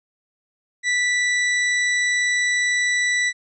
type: tone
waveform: 40% pulse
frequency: 1967 Hz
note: B6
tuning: 7 cents flat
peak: -17 dBFS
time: 0.83-3.33 s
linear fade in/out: 50 ms
effects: resampled to 24000 Hz